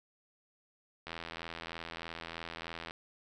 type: click train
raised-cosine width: 0.3 ms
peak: -25 dBFS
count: 154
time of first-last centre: 1.07-2.909 s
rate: 83.2 Hz
effects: none